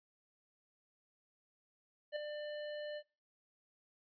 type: tone with ADSR envelope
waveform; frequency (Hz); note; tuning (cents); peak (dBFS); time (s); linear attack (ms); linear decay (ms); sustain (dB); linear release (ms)
square; 596; D5; +25; -35; 2.12-3.03; 42; 4; -7; 61
effects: noise-tail reverb RT60 0.3 s tail -20 dB re dry + resampled to 11025 Hz